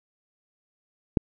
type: click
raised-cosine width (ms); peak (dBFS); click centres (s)
3; -6; 1.172
effects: none